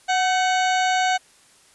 harmonic tone with a mistuned harmonic, 740 Hz, F#5, in tune, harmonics 1 / 2 / 3 / 4 / 5 / 6 / 8 / 9 / 10, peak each -19 / -25 / -29 / -31 / -33 / -35 / -37 / -38 / -39 dBFS, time 0.08-1.18 s, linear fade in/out 20 ms, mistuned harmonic 2, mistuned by +61 cents, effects white hiss -54 dBFS RMS until 1.74 s + resampled to 24000 Hz

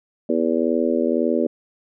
harmonic tone, 81.9 Hz, E2, 11 cents flat, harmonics 3 / 4 / 5 / 6 / 7, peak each -22 / -23 / -24 / -25 / -25 dBFS, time 0.29-1.47 s, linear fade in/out 5 ms, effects none

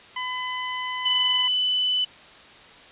15% pulse tone, 1007 Hz, B5, 33 cents sharp, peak -20 dBFS, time 0.16-1.48 s, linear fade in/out 5 ms
sine tone with vibrato, 3000 Hz, F#7, 23 cents sharp, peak -20 dBFS, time 1.05-2.05 s, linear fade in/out 10 ms, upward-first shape triangle, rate 20 Hz, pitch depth 13 cents each way
effects white hiss -47 dBFS RMS until 2.91 s + resampled to 8000 Hz

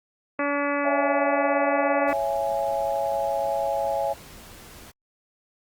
harmonic tone, 285.9 Hz, D4, 46 cents flat, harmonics 1 / 2 / 3 / 4 / 5 / 6 / 7 / 8 / 9, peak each -28 / -27 / -34 / -30 / -34 / -34 / -33 / -38 / -38 dBFS, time 0.39-2.13 s, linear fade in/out 2 ms
sine chord, C# minor, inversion none, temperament just, 554.4 / 665.2 / 831.5 Hz, C#5 / E5 / G#5, 0 / +16 / +2 cents, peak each -27 dBFS, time 0.84-4.14 s, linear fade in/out 20 ms
pink noise, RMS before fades -45 dBFS, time 2.07-4.92 s, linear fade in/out 20 ms
effects Opus 48 kbps

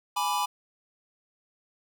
square chord, G# diminished, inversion none, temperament equal, 830.6 / 987.8 / 1174.7 Hz, G#5 / B5 / D6, 0 / 0 / 0 cents, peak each -31 / -29 / -33 dBFS, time 0.16-0.46 s, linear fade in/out 10 ms, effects none

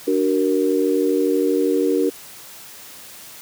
sine chord, D augmented, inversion none, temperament equal with one note detuned, 293.7 / 373.6 / 466.2 Hz, D4 / F#4 / A#4, 0 / +17 / 0 cents, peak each -20 dBFS, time 0.07-2.1 s, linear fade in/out 10 ms, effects white hiss -40 dBFS RMS until 3.41 s + high-pass 80 Hz 12 dB/octave

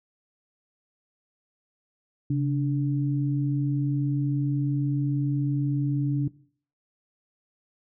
sine tone pair together, 137.48 / 291.3 Hz, C#3 / D4, -14 / -14 cents, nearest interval octave + minor second, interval 1300 cents, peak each -23 / -27 dBFS, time 2.3-6.28 s, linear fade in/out 5 ms, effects noise-tail reverb RT60 0.5 s tail -19 dB re dry

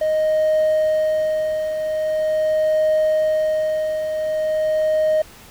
triangle tone with tremolo, 622 Hz, D#5, 1 cent flat, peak -11 dBFS, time 0.01-5.22 s, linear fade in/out 5 ms, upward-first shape triangle, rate 0.43 Hz, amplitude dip 60%, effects tanh soft clip ceiling -9 dBFS + pink hiss -44 dBFS RMS until 5.5 s

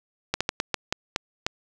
slowing click train, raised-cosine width 0.2 ms, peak -6 dBFS, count 8, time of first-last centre 0.34-1.465 s, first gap 66 ms, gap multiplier 1.29, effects none

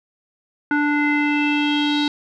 square tone with low-pass filter sweep, 293.7 Hz, D4, in tune, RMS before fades -19 dBFS, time 0.71-2.08 s, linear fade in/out 2 ms, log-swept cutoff 1600 to 4000 Hz, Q 5.4, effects none

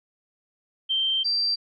sine tone pair in turn, 3136 / 4699 Hz, G7 / D8, 0 / 0 cents, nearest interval perfect fifth, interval 700 cents, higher second, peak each -21 dBFS, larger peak neither, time 0.89-1.24 / 1.24-1.56 s, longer first, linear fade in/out 20 ms, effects none

